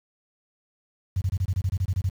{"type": "tone bursts", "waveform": "sine", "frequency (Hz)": 93.4, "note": "F#2", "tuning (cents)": 17, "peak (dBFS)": -20, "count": 12, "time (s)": [1.16, 2.091], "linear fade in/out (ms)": 5, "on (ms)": 51, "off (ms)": 29, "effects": ["high-pass 60 Hz 12 dB/octave", "8-bit"]}